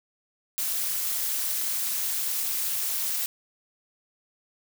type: noise with amplitude modulation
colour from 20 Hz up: blue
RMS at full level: -25 dBFS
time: 0.58-3.26 s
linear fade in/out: 0 ms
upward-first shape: sine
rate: 225 Hz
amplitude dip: 70%
effects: none